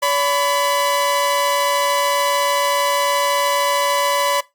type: tone pair together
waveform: sawtooth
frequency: 569.5 / 1000 Hz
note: C#5 / B5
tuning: +47 / +21 cents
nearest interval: minor seventh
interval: 974 cents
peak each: -15 dBFS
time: 0.02-4.41 s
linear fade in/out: 10 ms
effects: noise-tail reverb RT60 0.2 s tail -19 dB re dry + Opus 48 kbps